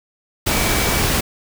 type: tone in noise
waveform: sine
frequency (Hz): 2291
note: D7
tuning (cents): -44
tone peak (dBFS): -27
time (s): 0.51-1.02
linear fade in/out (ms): 10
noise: pink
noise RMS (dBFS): -18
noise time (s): 0.46-1.21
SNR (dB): -12
effects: none